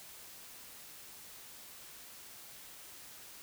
silence, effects white hiss -52 dBFS RMS until 3.42 s

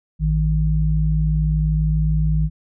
sine tone pair together, 56.25 / 155.56 Hz, A1 / D#3, +39 / 0 cents, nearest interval octave + tritone, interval 1761 cents, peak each -18 dBFS, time 0.19-2.5 s, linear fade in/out 50 ms, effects none

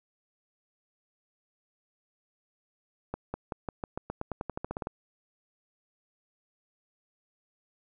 accelerating click train, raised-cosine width 1 ms, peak -19 dBFS, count 17, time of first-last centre 3.14-4.871 s, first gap 200 ms, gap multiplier 0.91, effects none

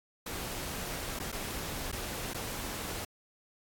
pink noise with dropouts, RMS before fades -38 dBFS, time 0.26-3.05 s, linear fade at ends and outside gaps 5 ms, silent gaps 1.191-1.198 / 1.319-1.325 / 1.917-1.925 / 2.336-2.344 s, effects AAC 64 kbps

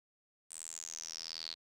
sawtooth tone with band-pass filter sweep, 81.3 Hz, E2, 23 cents flat, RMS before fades -45 dBFS, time 0.5-1.55 s, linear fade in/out 20 ms, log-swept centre 8600 to 4200 Hz, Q 9.2, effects none

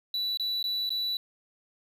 triangle tone with dropouts, 3951 Hz, B7, in tune, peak -26 dBFS, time 0.14-1.17 s, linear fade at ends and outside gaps 2 ms, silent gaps 0.373-0.397 / 0.628-0.64 / 0.893-0.904 s, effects 10-bit

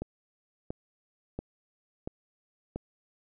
click train, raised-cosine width 2 ms, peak -21 dBFS, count 5, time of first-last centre 0.02-2.76 s, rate 1.46 Hz, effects none

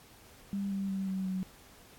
sine tone with pitch steps, 198.5 / 195.65 / 192.85 / 190.08 / 187.36 Hz, G3 / G3 / G3 / F#3 / F#3, +22 / -3 / -28 / +47 / +22 cents, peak -31 dBFS, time 0.53-1.43 s, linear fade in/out 0 ms, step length 180 ms, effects pink hiss -57 dBFS RMS until 1.98 s + AAC 64 kbps

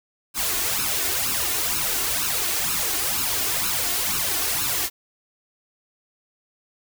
white noise with flanger, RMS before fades -24 dBFS, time 0.34-4.9 s, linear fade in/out 50 ms, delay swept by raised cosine 0.74 to 2.84 ms, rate 2.1 Hz, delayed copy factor +0.7, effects none

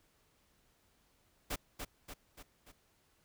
pink noise with echo, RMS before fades -37 dBFS, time 1.5-1.56 s, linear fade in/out 10 ms, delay 290 ms, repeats 4, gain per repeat -5 dB, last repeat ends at 2.72 s, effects pink hiss -72 dBFS RMS until 3.24 s

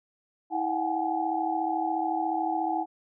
sine tone cluster, 324.2 / 733 / 767 / 844 Hz, E4 / F#5 / G5 / G#5, -29 / -16 / -38 / +28 cents, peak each -31 dBFS, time 0.5-2.86 s, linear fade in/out 50 ms, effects none

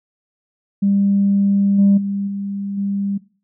sine tone with level steps, 199.1 Hz, G3, 27 cents sharp, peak -12 / -8 / -19 / -22 / -18 dBFS, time 0.82-3.18 s, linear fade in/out 10 ms, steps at 1.78 / 1.97 / 2.27 / 2.77 s, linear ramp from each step 10 ms, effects noise-tail reverb RT60 0.4 s tail -20 dB re dry + tanh soft clip ceiling -6 dBFS

